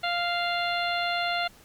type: harmonic tone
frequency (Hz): 697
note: F5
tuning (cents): -4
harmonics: 1 / 2 / 3 / 4 / 5 / 6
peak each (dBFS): -28 / -31 / -33 / -34 / -35 / -36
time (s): 0.03-1.48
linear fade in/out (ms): 10
effects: pink hiss -54 dBFS RMS until 1.64 s + MP3 96 kbps